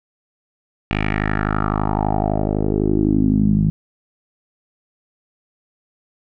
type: tone with low-pass filter sweep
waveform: 10% pulse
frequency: 51.91 Hz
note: G#1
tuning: in tune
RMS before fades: -18 dBFS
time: 0.91-3.7 s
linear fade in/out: 0 ms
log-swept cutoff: 2600 to 170 Hz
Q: 4.2
effects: none